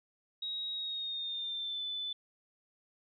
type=tone with pitch glide; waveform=sine; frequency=3800 to 3505 Hz; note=A#7 to A7; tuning=+33 to -7 cents; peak=-35 dBFS; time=0.42-2.13 s; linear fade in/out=5 ms; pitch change=-140 cents; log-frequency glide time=0.73-1.84 s; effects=none